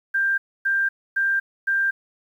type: tone bursts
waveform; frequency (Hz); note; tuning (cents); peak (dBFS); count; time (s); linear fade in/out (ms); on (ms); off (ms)
sine; 1586; G6; +20; -18; 4; 0.14-1.91; 10; 240; 270
effects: 9-bit